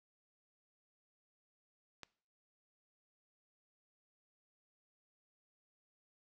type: click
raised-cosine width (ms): 0.2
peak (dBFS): -29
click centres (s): 2.033
effects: noise-tail reverb RT60 0.5 s tail -22 dB re dry